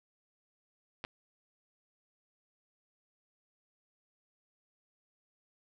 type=clicks; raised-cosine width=0.3 ms; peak=-23 dBFS; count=2; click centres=1.041 / 1.049 s; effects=none